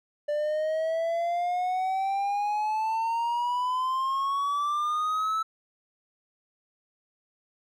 triangle exponential sweep, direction up, 588 to 1318.5 Hz, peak -23 dBFS, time 0.28-5.43 s, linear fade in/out 10 ms, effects none

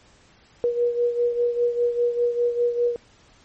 sine beating tone pair, 478.7 / 483.7 Hz, A#4 / B4, +46 / -36 cents, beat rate 5 Hz, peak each -20 / -26 dBFS, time 0.64-2.96 s, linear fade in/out 0 ms, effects pink hiss -55 dBFS RMS until 3.44 s + MP3 32 kbps

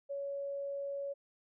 sine tone, 560 Hz, C#5, 18 cents sharp, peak -36 dBFS, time 0.09-1.14 s, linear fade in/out 20 ms, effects none

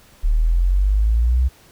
sine exponential sweep, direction up, 36.71 to 65.41 Hz, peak -13 dBFS, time 0.23-1.49 s, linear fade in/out 20 ms, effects pink hiss -50 dBFS RMS until 1.71 s

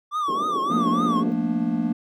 triangle tone with vibrato, 1158 Hz, D6, 25 cents flat, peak -20 dBFS, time 0.11-1.24 s, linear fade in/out 50 ms, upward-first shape triangle, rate 3.5 Hz, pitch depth 150 cents each way
white band-pass noise, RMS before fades -32 dBFS, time 0.28-1.32 s, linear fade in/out 0 ms, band 240 to 420 Hz, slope 24 dB/octave
triangle chord, Bb major seventh, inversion second, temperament equal with one note detuned, 174.61 / 220 / 237.3 / 293.7 Hz, F3 / A3 / Bb3 / D4, 0 / 0 / +31 / 0 cents, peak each -27 / -25 / -22 / -26 dBFS, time 0.7-1.93 s, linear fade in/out 10 ms
effects none

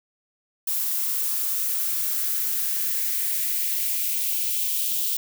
violet noise with high-pass filter sweep, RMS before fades -25 dBFS, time 0.67-5.17 s, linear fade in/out 5 ms, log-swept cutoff 870 to 3200 Hz, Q 2.6, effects none

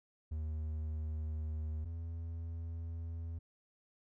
triangle tone pair in turn, 77.78 / 82.92 Hz, D#2 / E2, 0 / +11 cents, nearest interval minor second, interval 111 cents, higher second, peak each -34 / -37 dBFS, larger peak first, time 0.31-1.85 / 1.85-3.39 s, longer neither, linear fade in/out 10 ms, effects none

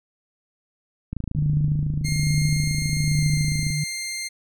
click train, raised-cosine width 5 ms, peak -16 dBFS, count 71, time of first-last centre 1.13-3.704 s, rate 27.2 Hz
sine tone with tremolo, 148.4 Hz, D3, 18 cents sharp, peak -18 dBFS, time 1.36-3.84 s, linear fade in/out 5 ms, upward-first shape sine, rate 1.2 Hz, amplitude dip 50%
15% pulse tone with pitch glide, 2123 to 2105 Hz, C7 to C7, +25 to +10 cents, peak -21 dBFS, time 2.04-4.29 s, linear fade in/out 20 ms, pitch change -15 cents, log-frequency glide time 3.06-3.28 s
effects none

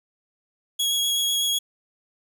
sawtooth tone with vibrato, 3322 Hz, G#7, in tune, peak -18 dBFS, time 0.79-1.59 s, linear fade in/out 10 ms, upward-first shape triangle, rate 8 Hz, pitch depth 14 cents each way, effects none

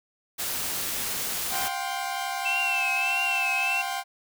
white noise, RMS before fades -30 dBFS, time 0.38-1.69 s, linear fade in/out 20 ms
sawtooth chord, F suspended second, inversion none, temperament equal with one note detuned, 712.3 / 784 / 1046.5 Hz, F5 / G5 / C6, +34 / 0 / 0 cents, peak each -30 / -27 / -32 dBFS, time 1.5-4.04 s, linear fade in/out 50 ms
sine tone with vibrato, 2662 Hz, E7, 16 cents sharp, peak -24 dBFS, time 2.45-3.82 s, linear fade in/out 10 ms, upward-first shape triangle, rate 1.6 Hz, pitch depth 77 cents each way
effects none

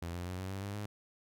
sawtooth tone with pitch steps, 85.2 / 88.05 / 91 / 94.05 / 97.19 / 100.45 / 103.81 Hz, F2 / F2 / F#2 / F#2 / G2 / G2 / G#2, -42 / +15 / -28 / +29 / -14 / +43 / 0 cents, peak -34 dBFS, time 0.02-0.86 s, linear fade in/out 5 ms, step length 120 ms, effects none

